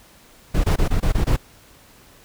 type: noise bursts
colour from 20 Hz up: brown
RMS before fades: -17 dBFS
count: 7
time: 0.54-1.366 s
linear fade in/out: 10 ms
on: 100 ms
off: 21 ms
effects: pink hiss -50 dBFS RMS until 2.24 s